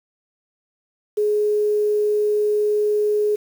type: tone with quantisation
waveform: sine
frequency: 419.6 Hz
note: G#4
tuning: 18 cents sharp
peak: -16 dBFS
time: 1.17-3.36 s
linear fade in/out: 10 ms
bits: 7
effects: none